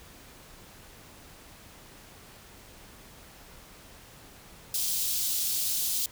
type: high-pass noise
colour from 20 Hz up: white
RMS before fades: -29 dBFS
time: 4.74-6.06 s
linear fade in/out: 2 ms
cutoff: 3400 Hz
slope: 24 dB/octave
effects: pink hiss -51 dBFS RMS until 6.11 s